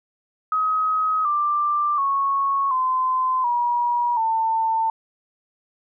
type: tone with pitch steps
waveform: sine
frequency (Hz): 1267 / 1182.2 / 1103 / 1029.1 / 960.2 / 895.9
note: D#6 / D6 / C#6 / C6 / B5 / A5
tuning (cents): +31 / +11 / -9 / -29 / -49 / +31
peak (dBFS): -18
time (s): 0.52-4.9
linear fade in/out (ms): 2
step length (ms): 730
effects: none

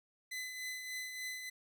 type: tone with tremolo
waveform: sawtooth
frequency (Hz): 2017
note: B6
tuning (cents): +36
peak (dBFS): -35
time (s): 0.31-1.5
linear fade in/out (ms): 10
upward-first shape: triangle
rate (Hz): 3.4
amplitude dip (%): 50
effects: none

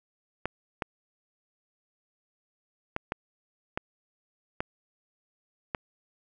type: clicks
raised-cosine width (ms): 0.5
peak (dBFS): -14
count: 7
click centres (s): 0.456 / 0.822 / 2.964 / 3.121 / 3.775 / 4.605 / 5.748
effects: none

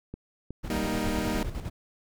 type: click train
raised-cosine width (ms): 3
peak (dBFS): -24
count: 4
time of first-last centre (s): 0.14-1.239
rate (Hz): 2.73
type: noise with tremolo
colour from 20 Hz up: brown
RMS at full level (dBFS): -32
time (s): 0.63-1.7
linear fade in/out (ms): 20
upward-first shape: square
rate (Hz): 9.8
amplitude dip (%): 55
type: chord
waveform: sawtooth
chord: Eb major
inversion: first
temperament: equal with one note detuned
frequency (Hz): 196 / 235.2 / 311.1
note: G3 / Bb3 / Eb4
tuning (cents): 0 / +16 / 0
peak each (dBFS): -28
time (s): 0.7-1.43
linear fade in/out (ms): 2
effects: none

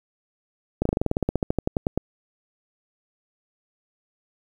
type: slowing click train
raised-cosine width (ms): 2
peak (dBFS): -8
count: 19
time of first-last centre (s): 0.82-1.976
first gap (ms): 34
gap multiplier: 1.07
effects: 8-bit

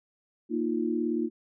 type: chord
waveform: sine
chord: Bb suspended fourth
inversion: none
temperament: equal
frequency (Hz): 233.1 / 311.1 / 349.2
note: Bb3 / Eb4 / F4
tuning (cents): 0 / 0 / 0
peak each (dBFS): -30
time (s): 0.49-1.3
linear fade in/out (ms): 50
effects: none

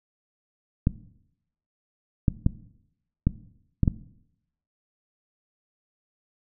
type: clicks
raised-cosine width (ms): 5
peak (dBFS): -7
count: 6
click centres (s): 0.871 / 2.282 / 2.464 / 3.27 / 3.833 / 3.878
effects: noise-tail reverb RT60 0.8 s tail -17 dB re dry

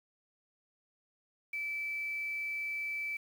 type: tone with quantisation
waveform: sine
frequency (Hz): 2315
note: D7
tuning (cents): -25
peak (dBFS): -34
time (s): 1.53-3.17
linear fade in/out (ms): 5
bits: 9
effects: none

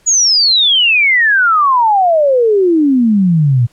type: exponential sweep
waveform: sine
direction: down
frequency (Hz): 6930 to 114.7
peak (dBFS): -7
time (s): 0.06-3.67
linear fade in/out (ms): 20
effects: pink hiss -52 dBFS RMS until 3.72 s + low-pass 11000 Hz 12 dB/octave

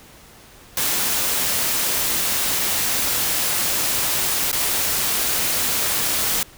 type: noise with dropouts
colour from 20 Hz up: white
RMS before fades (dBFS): -21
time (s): 0.77-6.43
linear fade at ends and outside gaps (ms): 2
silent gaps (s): 4.516-4.528
effects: pink hiss -46 dBFS RMS until 6.57 s

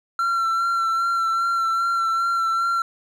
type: tone with vibrato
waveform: triangle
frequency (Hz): 1357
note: E6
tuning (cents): +50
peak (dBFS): -17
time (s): 0.19-2.82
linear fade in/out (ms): 2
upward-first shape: sine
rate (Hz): 2.5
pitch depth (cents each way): 22
effects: none

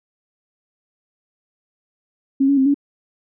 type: tone with pitch steps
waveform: sine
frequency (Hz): 271.3 / 280.4 / 265.6 / 283.4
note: C#4 / C#4 / C4 / C#4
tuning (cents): -37 / +20 / +26 / +38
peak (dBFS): -12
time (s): 2.4-2.744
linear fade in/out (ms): 10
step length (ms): 86
effects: none

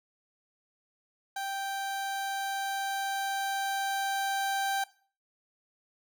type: tone with level ramp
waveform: 30% pulse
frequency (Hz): 784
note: G5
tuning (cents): 0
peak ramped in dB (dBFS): -30 to -25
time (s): 1.36-4.84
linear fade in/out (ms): 5
effects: noise-tail reverb RT60 0.4 s tail -18 dB re dry

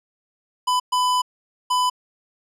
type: tone bursts at uneven times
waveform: square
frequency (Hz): 1000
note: B5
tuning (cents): +21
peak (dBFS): -18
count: 3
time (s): 0.67-0.8 / 0.92-1.22 / 1.7-1.9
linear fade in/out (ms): 10
effects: low-pass 11000 Hz 12 dB/octave

